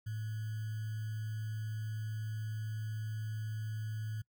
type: tone with sample-and-hold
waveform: sine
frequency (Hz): 108.9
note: A2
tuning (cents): -17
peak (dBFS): -36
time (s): 0.06-4.22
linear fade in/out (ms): 10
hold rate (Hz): 1575
effects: noise-tail reverb RT60 0.1 s tail -24 dB re dry